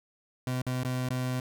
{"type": "tone with dropouts", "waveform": "30% pulse", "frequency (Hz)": 127.1, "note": "C3", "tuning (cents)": -50, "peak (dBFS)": -26, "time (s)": [0.47, 1.4], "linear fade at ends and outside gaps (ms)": 2, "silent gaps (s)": [[0.619, 0.666], [0.834, 0.848], [1.088, 1.104]], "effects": []}